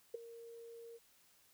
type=tone with ADSR envelope; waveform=sine; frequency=464.2 Hz; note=A#4; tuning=7 cents flat; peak=-35 dBFS; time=0.14-0.99 s; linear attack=6 ms; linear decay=12 ms; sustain=-15 dB; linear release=34 ms; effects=white hiss -69 dBFS RMS until 1.53 s